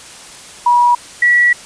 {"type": "tone pair in turn", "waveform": "sine", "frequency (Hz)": [966, 1938.1], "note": ["B5", "B6"], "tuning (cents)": [-39, -33], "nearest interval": "octave", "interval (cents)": 1206, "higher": "second", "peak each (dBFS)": -7, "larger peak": "neither", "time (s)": [[0.66, 0.95], [1.22, 1.53]], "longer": "second", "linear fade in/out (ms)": 5, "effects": ["white hiss -35 dBFS RMS until 1.65 s", "resampled to 22050 Hz"]}